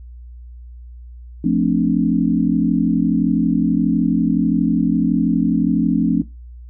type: chord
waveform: sine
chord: D minor seventh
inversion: first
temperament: equal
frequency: 174.61 / 220 / 261.6 / 293.7 Hz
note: F3 / A3 / C4 / D4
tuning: 0 / 0 / 0 / 0 cents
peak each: -19 dBFS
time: 1.44-6.22 s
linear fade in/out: 5 ms
effects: noise-tail reverb RT60 0.2 s tail -18 dB re dry + added 60 Hz sine -34 dBFS peak until 6.69 s